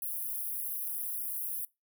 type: high-pass noise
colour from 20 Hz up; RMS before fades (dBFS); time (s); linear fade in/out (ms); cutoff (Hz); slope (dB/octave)
white; -36; 0.02-1.65; 2; 9900; 96
effects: noise-tail reverb RT60 0.2 s tail -21 dB re dry